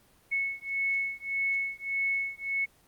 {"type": "beating tone pair", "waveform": "sine", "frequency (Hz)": [2200, 2201.7], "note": ["C#7", "C#7"], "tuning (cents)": [-14, -12], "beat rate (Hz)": 1.7, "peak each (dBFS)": -31, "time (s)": [0.31, 2.66], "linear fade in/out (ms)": 20, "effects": ["pink hiss -62 dBFS RMS until 2.87 s", "Opus 24 kbps"]}